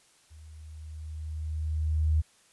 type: tone with level ramp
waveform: sine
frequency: 77.78 Hz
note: D#2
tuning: in tune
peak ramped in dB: -47 to -20 dBFS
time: 0.3-2.22 s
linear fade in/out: 20 ms
effects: white hiss -62 dBFS RMS until 2.52 s + resampled to 24000 Hz